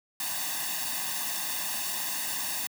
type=noise with comb filter; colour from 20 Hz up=white; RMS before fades=-32 dBFS; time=0.2-2.67 s; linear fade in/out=2 ms; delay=1.1 ms; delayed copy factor=+1; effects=high-pass 200 Hz 12 dB/octave